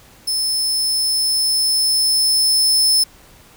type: tone with level ramp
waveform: sawtooth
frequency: 5250 Hz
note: E8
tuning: 8 cents flat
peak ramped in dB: -15 to -9 dBFS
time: 0.27-3.04 s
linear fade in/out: 10 ms
effects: pink hiss -47 dBFS RMS until 3.56 s